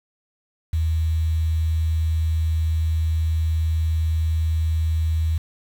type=tone with quantisation; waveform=sine; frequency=80.2 Hz; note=E2; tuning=47 cents flat; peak=-18 dBFS; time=0.73-5.38 s; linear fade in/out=5 ms; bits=7; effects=none